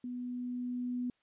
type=tone with level ramp; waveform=sine; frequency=246.9 Hz; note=B3; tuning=in tune; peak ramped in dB=-37 to -32 dBFS; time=0.04-1.1 s; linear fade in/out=2 ms; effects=white hiss -75 dBFS RMS until 1.22 s + resampled to 8000 Hz